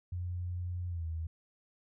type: tone with pitch glide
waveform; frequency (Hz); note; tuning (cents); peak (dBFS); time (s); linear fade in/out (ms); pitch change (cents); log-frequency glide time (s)
sine; 88.9 to 81.05; F2 to E2; +31 to -29; -34; 0.12-1.27; 5; -160; 0.88-1.06
effects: none